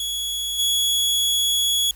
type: tone with level steps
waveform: sawtooth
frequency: 3361 Hz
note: G#7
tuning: 20 cents sharp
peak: -21 / -15 dBFS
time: 0-1.91 s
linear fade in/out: 2 ms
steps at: 0.58 s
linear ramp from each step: 20 ms
effects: added 50 Hz sine -44 dBFS peak until 1.95 s + white hiss -51 dBFS RMS until 1.95 s